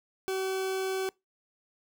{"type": "tone", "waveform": "40% pulse", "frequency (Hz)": 380.6, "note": "F#4", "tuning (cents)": 49, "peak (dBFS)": -28, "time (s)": [0.28, 1.09], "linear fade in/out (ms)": 0, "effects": ["noise-tail reverb RT60 0.2 s tail -24 dB re dry"]}